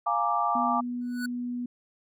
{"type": "chord", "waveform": "sine", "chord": "Bb dominant seventh", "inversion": "second", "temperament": "equal", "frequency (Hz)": [698.5, 830.6, 932.3, 1174.7], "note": ["F5", "Ab5", "Bb5", "D6"], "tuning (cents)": [0, 0, 0, 0], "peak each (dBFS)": [-29, -29, -31, -26], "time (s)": [0.06, 0.81], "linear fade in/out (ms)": 10}
{"type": "tone", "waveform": "sine", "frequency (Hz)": 244.3, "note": "B3", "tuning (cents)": -19, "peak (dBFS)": -29, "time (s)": [0.55, 1.66], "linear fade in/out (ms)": 5}
{"type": "tone with exponential growth", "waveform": "square", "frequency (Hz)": 1480, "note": "F#6", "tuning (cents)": 0, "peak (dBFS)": -30, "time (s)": [1.01, 1.26], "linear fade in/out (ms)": 5, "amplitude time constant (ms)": 53}
{"effects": ["MP3 96 kbps"]}